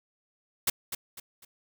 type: noise with echo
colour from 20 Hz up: white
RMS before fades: -25 dBFS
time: 0.67-0.7 s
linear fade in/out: 5 ms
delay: 250 ms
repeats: 3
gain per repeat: -9 dB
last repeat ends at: 1.45 s
effects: none